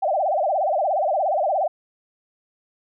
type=tone with vibrato; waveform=sine; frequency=682 Hz; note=F5; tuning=41 cents flat; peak=-18 dBFS; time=0.02-1.68 s; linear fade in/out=10 ms; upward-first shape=sine; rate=17 Hz; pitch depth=260 cents each way; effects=none